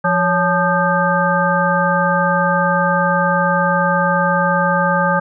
harmonic tone with a mistuned harmonic, 174.3 Hz, F3, 3 cents flat, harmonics 1 / 3 / 5 / 7 / 9, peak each -19 / -19 / -19 / -19 / -19 dBFS, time 0.04-5.2 s, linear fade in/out 10 ms, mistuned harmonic 3, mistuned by +110 cents, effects none

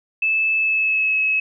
sine tone with pitch glide, 2620 to 2575 Hz, E7 to E7, -11 to -41 cents, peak -16 dBFS, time 0.22-1.4 s, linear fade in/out 5 ms, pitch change -30 cents, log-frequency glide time 0.55-1.18 s, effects none

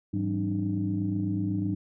sine tone cluster, 103.1 / 164.9 / 191 / 274.2 / 302.3 Hz, G#2 / E3 / G3 / C#4 / D#4, -12 / +1 / -45 / -19 / -50 cents, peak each -30 / -39 / -30 / -39 / -30 dBFS, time 0.13-1.75 s, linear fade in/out 10 ms, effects tanh soft clip ceiling -16 dBFS

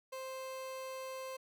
30% pulse tone, 524 Hz, C5, 2 cents sharp, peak -39 dBFS, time 0.12-1.37 s, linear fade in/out 10 ms, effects none

